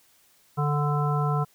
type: harmonic tone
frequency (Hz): 146.83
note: D3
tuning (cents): 0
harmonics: 1 / 3 / 5 / 7 / 9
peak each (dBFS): -23 / -33 / -32 / -32 / -32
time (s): 0.57-1.45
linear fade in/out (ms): 20
effects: white hiss -61 dBFS RMS until 1.54 s